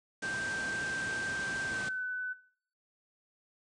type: low-pass noise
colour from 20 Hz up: pink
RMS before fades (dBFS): -41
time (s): 0.22-1.89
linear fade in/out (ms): 5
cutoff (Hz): 9300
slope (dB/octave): 96
type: tone with pitch glide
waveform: sine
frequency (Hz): 1568 to 1501.5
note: G6 to F#6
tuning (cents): 0 to +25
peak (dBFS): -33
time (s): 0.22-2.34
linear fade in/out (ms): 20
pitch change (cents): -75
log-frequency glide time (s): 1.66-2.02
effects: noise-tail reverb RT60 0.6 s tail -21 dB re dry + high-pass 100 Hz 12 dB/octave